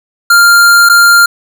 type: tone with dropouts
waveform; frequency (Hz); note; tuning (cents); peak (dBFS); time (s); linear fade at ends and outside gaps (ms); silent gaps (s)
square; 1396.9; F6; 0; -3; 0.3-1.26; 5; 0.89-0.896
effects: none